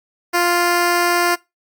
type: tone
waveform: 10% pulse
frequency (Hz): 349.2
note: F4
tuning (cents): 0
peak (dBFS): -6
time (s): 0.33-1.36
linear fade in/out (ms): 20
effects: noise-tail reverb RT60 0.2 s tail -21 dB re dry + Opus 48 kbps